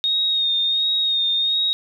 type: tone with vibrato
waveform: sine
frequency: 3714 Hz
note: A#7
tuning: 7 cents flat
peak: -17 dBFS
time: 0.04-1.73 s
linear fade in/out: 0 ms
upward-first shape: sine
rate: 1.4 Hz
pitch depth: 33 cents each way
effects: 9-bit